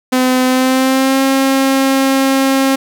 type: tone with pitch glide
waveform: sawtooth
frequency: 255.4 to 269 Hz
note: C4 to C4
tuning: -42 to +48 cents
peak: -6 dBFS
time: 0.12-2.76 s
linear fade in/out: 10 ms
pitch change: +90 cents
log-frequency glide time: 0.45-1.21 s
effects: 7-bit